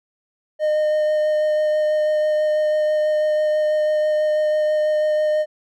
triangle tone with vibrato, 611 Hz, D#5, 32 cents flat, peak -14 dBFS, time 0.59-5.46 s, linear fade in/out 50 ms, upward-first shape sine, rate 6.1 Hz, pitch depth 9 cents each way, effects none

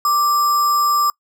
sine tone with sample-and-hold, 1174.7 Hz, D6, in tune, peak -13 dBFS, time 0.05-1.1 s, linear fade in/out 2 ms, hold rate 6300 Hz, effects noise-tail reverb RT60 0.1 s tail -25 dB re dry

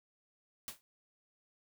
white noise with exponential decay, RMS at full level -39 dBFS, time 0.68-0.81 s, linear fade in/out 0 ms, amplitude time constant 28 ms, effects none

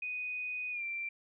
sine tone with pitch glide, 2489 to 2356 Hz, D#7 to D7, 0 to +5 cents, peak -35 dBFS, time 0.02-1.09 s, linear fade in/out 5 ms, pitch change -95 cents, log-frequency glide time 0.71-0.83 s, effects none

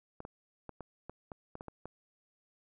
clicks, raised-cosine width 1 ms, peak -29 dBFS, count 10, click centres 0.204 / 0.251 / 0.693 / 0.807 / 1.096 / 1.318 / 1.554 / 1.609 / 1.683 / 1.856 s, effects none

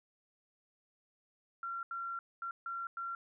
sine tone bursts at uneven times, 1370 Hz, F6, 34 cents flat, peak -37 dBFS, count 5, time 1.63-1.83 / 1.91-2.19 / 2.42-2.51 / 2.66-2.87 / 2.97-3.15 s, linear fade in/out 2 ms, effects none

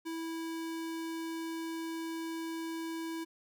square tone, 327.7 Hz, E4, 10 cents flat, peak -37 dBFS, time 0.05-3.25 s, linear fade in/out 20 ms, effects none

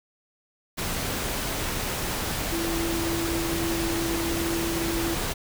sine tone in noise, 334 Hz, E4, 23 cents sharp, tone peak -27 dBFS, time 2.51-5.16 s, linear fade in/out 20 ms, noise pink, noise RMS -29 dBFS, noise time 0.77-5.34 s, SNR -1 dB, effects none

